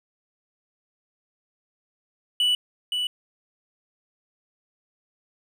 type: tone with echo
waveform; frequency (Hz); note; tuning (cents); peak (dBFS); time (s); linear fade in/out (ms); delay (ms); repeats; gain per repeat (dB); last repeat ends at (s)
triangle; 2960; F#7; 0; -17; 2.4-2.55; 2; 520; 1; -5; 3.07
effects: none